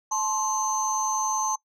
sine tone cluster, 867 / 1056 / 6230 Hz, A5 / C6 / G8, -26 / +16 / -12 cents, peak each -27 dBFS, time 0.11-1.56 s, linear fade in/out 10 ms, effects noise-tail reverb RT60 0.1 s tail -23 dB re dry + tanh soft clip ceiling -17 dBFS

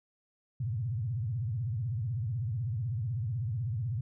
sine tone with vibrato, 114.8 Hz, A#2, 26 cents flat, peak -30 dBFS, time 0.6-4.01 s, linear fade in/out 5 ms, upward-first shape sine, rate 16 Hz, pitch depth 280 cents each way, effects none

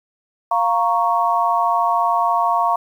sine chord, Bb minor, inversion second, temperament equal, 698.5 / 932.3 / 1108.7 Hz, F5 / Bb5 / Db6, 0 / 0 / 0 cents, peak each -19 dBFS, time 0.51-2.76 s, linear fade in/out 5 ms, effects 8-bit

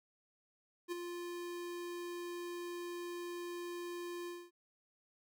square tone with ADSR envelope, 349.2 Hz, F4, in tune, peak -36 dBFS, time 0.88-4.51 s, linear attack 40 ms, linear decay 14 ms, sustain -6 dB, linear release 240 ms, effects none

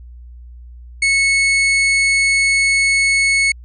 40% pulse tone, 2200 Hz, C#7, 14 cents flat, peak -11 dBFS, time 1.02-3.52 s, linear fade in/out 5 ms, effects added 60 Hz sine -34 dBFS peak until 3.64 s + resampled to 24000 Hz

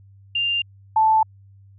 sine tone pair in turn, 2794 / 877.3 Hz, F7 / A5, 0 / -5 cents, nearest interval octave + minor sixth, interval 2005 cents, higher first, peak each -19 / -13 dBFS, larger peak second, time 0.35-0.62 / 0.96-1.23 s, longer neither, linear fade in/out 5 ms, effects added 98 Hz sine -46 dBFS peak until 1.78 s

